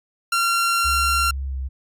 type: tone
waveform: sawtooth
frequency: 1374 Hz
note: F6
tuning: 29 cents flat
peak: -14 dBFS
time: 0.32-1.31 s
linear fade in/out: 5 ms
type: tone with pitch glide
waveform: sine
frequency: 67.6 to 65.94 Hz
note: C#2 to C2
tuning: -43 to +14 cents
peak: -24 dBFS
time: 0.84-1.69 s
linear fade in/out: 20 ms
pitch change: -43 cents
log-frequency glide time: 1.47-1.56 s
effects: resampled to 32000 Hz